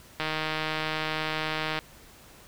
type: click train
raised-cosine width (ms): 0.3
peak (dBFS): -13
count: 249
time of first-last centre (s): 0.2-1.79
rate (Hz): 156
effects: pink hiss -52 dBFS RMS until 2.47 s